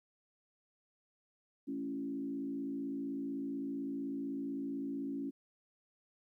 sine tone with frequency modulation, 277.2 Hz, C#4, in tune, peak -36 dBFS, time 1.67-5.31 s, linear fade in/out 20 ms, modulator 55.8 Hz, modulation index 0.83, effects 13-bit

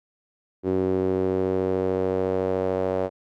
sawtooth tone with band-pass filter sweep, 93.7 Hz, F#2, 22 cents sharp, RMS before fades -24 dBFS, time 0.63-3.1 s, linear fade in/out 50 ms, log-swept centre 360 to 550 Hz, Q 3.1, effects none

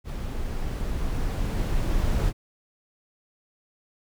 brown noise with level ramp, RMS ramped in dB -31 to -22 dBFS, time 0.04-2.33 s, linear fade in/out 50 ms, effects none

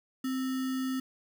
sine tone with sample-and-hold, 260.8 Hz, C4, 5 cents flat, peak -29 dBFS, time 0.24-1 s, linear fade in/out 5 ms, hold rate 1575 Hz, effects none

